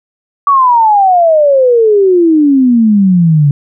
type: exponential sweep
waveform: sine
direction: down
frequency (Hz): 1150 to 140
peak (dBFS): -4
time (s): 0.47-3.51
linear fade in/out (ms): 2
effects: none